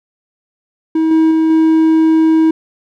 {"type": "tone with level steps", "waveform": "triangle", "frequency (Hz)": 320, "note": "D#4", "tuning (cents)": 49, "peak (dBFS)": [-8, -5, -7, -5], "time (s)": [0.95, 2.51], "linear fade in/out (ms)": 5, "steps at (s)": [1.11, 1.31, 1.5], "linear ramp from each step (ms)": 2, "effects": []}